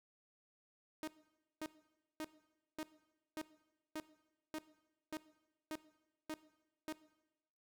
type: tone bursts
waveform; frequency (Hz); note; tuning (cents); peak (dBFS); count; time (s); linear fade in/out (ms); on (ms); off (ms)
sawtooth; 311.1; D#4; 0; -37; 11; 1.03-6.925; 0; 45; 540
effects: noise-tail reverb RT60 1.0 s tail -18 dB re dry